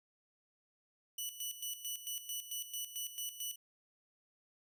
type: tone with tremolo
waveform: 10% pulse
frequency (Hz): 2960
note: F#7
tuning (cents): 0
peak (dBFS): -30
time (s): 1.18-3.56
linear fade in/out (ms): 5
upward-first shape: square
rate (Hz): 4.5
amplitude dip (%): 70
effects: none